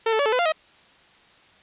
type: tone with pitch steps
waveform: sawtooth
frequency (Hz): 450.6 / 439.3 / 570 / 437 / 502 / 696 / 632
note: A4 / A4 / C#5 / A4 / B4 / F5 / D#5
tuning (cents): +41 / -3 / +48 / -12 / +28 / -6 / +27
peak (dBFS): -15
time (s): 0.06-0.522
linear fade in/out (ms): 5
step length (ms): 66
effects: white hiss -54 dBFS RMS until 1.62 s + resampled to 8000 Hz